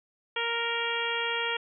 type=harmonic tone; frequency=466.2 Hz; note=A#4; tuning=in tune; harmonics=1 / 2 / 3 / 4 / 5 / 6 / 7; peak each=-35 / -35 / -35 / -35 / -35 / -35 / -35 dBFS; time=0.36-1.57 s; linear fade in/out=5 ms; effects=none